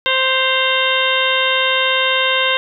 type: harmonic tone with a mistuned harmonic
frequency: 523.3 Hz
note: C5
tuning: in tune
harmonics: 1 / 2 / 3 / 4 / 5 / 6 / 7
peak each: -21 / -21 / -21 / -21 / -21 / -21 / -21 dBFS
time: 0.06-2.57 s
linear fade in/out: 0 ms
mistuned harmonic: 5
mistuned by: +85 cents
effects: none